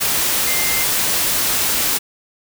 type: tone in noise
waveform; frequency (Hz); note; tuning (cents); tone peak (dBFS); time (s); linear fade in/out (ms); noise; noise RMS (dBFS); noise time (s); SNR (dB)
sine; 2093; C7; 0; -24; 0.46-0.85; 20; white; -18; 0-1.99; -9
effects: none